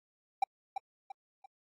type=tone with echo; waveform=triangle; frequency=784 Hz; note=G5; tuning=in tune; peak=-22 dBFS; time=0.42-0.44 s; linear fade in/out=5 ms; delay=340 ms; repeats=3; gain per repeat=-8 dB; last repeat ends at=1.46 s; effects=AAC 32 kbps